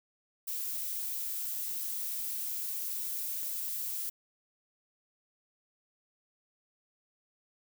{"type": "noise", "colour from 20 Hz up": "violet", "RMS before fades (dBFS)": -36, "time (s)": [0.47, 4.1], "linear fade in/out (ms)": 10, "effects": []}